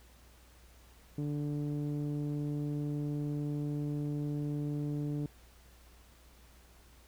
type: tone with low-pass filter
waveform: sawtooth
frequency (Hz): 146.83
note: D3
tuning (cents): 0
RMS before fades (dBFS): -35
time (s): 1.18-5.26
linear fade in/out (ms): 0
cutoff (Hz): 330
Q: 1.6
effects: added 60 Hz sine -58 dBFS peak until 7.07 s + pink hiss -62 dBFS RMS until 7.07 s